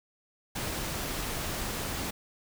pink noise, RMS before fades -34 dBFS, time 0.55-2.11 s, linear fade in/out 10 ms, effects none

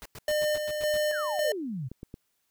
pink noise bursts, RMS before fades -43 dBFS, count 8, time 0.02-0.972 s, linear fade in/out 0 ms, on 35 ms, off 96 ms
square tone with tremolo, 604 Hz, D5, 48 cents sharp, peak -25 dBFS, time 0.28-1.52 s, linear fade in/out 2 ms, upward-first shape square, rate 1.8 Hz, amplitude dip 45%
sine exponential sweep, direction down, 1832 to 116.9 Hz, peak -31 dBFS, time 1.11-1.89 s, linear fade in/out 20 ms
clicks, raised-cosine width 3 ms, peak -27 dBFS, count 3, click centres 1.916 / 2.031 / 2.141 s
effects white hiss -75 dBFS RMS until 2.5 s

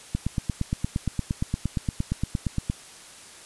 click train, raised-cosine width 5 ms, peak -12 dBFS, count 23, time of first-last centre 0.15-2.699 s, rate 8.63 Hz, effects white hiss -46 dBFS RMS until 3.45 s + resampled to 24000 Hz

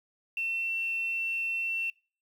sine tone with quantisation, 2699 Hz, E7, 40 cents sharp, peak -29 dBFS, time 0.37-1.9 s, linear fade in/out 2 ms, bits 9, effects noise-tail reverb RT60 0.4 s tail -24 dB re dry

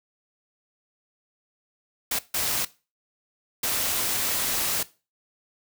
white noise bursts at uneven times, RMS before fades -26 dBFS, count 3, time 2.11-2.19 / 2.34-2.65 / 3.63-4.83 s, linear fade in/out 5 ms, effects noise-tail reverb RT60 0.3 s tail -18 dB re dry

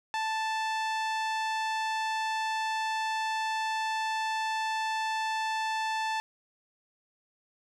sawtooth tone with low-pass filter, 880 Hz, A5, in tune, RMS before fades -31 dBFS, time 0.14-6.2 s, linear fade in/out 0 ms, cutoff 5600 Hz, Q 0.64, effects none

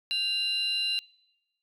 sine tone pair together, 2794 / 4017 Hz, F7 / B7, 0 / +29 cents, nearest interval tritone, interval 629 cents, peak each -27 dBFS, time 0.11-0.99 s, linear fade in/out 0 ms, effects noise-tail reverb RT60 1.0 s tail -26 dB re dry + tanh soft clip ceiling -22 dBFS

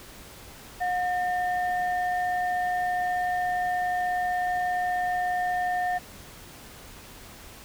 sine tone pair together, 722 / 1808.3 Hz, F#5 / A6, -43 / +47 cents, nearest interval octave + major third, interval 1590 cents, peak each -24 / -31 dBFS, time 0.8-5.99 s, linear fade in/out 20 ms, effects tanh soft clip ceiling -17 dBFS + pink hiss -46 dBFS RMS until 7.64 s

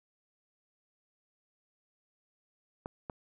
clicks, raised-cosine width 1 ms, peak -24 dBFS, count 2, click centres 2.859 / 3.098 s, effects none

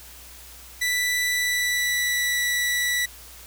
sawtooth tone with pitch glide, 1975.5 to 1956.2 Hz, B6 to B6, 0 to -17 cents, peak -18 dBFS, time 0.81-3.06 s, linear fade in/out 10 ms, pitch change -17 cents, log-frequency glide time 1.3-2.42 s, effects added 60 Hz sine -48 dBFS peak until 3.46 s + white hiss -45 dBFS RMS until 3.46 s

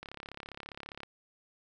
click train, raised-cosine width 0.3 ms, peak -26 dBFS, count 36, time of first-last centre 0.03-1.033 s, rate 34.9 Hz, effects none

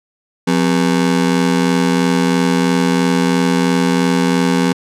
35% pulse ring-modulated tone, 219.6 Hz, A3, 3 cents flat, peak -7 dBFS, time 0.47-4.73 s, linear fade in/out 10 ms, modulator 41.5 Hz, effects low-pass 9000 Hz 12 dB/octave

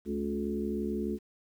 harmonic tone with a mistuned harmonic, 71.6 Hz, D2, 43 cents flat, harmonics 1 / 3 / 4 / 5 / 6, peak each -42 / -33 / -39 / -35 / -39 dBFS, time 0.05-1.19 s, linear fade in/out 50 ms, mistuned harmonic 4, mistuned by -30 cents, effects 10-bit

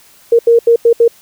sine tone bursts at uneven times, 466.2 Hz, A#4, in tune, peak -4 dBFS, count 5, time 0.32-0.39 / 0.47-0.59 / 0.67-0.76 / 0.85-0.93 / 1-1.08 s, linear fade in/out 5 ms, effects white hiss -45 dBFS RMS until 1.21 s

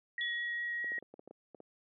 sine tone with vibrato, 1900 Hz, A#6, 33 cents sharp, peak -34 dBFS, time 0.18-0.99 s, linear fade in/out 2 ms, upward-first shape triangle, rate 4.9 Hz, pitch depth 8 cents each way
sine tone with exponential decay, 3412 Hz, G#7, 46 cents sharp, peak -35 dBFS, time 0.21-1 s, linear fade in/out 1 ms, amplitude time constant 170 ms
clicks, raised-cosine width 2 ms, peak -32 dBFS, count 10, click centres 0.844 / 0.919 / 0.982 / 1.026 / 1.14 / 1.194 / 1.276 / 1.31 / 1.547 / 1.603 s
effects high-pass 400 Hz 12 dB/octave

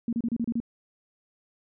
sine tone bursts, 233.1 Hz, A#3, in tune, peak -24 dBFS, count 7, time 0.08-0.602 s, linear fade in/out 2 ms, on 48 ms, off 31 ms, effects none

